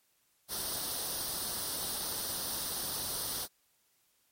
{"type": "noise with comb filter", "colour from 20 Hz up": "white", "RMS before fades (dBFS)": -36, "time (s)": [0.48, 3.48], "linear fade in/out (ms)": 50, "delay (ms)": 0.21, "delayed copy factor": 0.7, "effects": ["white hiss -72 dBFS RMS until 4.31 s", "MP3 64 kbps"]}